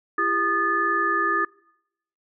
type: tone cluster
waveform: sine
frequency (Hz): 337.7 / 398.9 / 1227 / 1738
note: E4 / G4 / D#6 / A6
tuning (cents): +42 / +30 / -25 / -22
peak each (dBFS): -30 / -31 / -22 / -24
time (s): 0.18-1.45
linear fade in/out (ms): 5
effects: noise-tail reverb RT60 0.8 s tail -24 dB re dry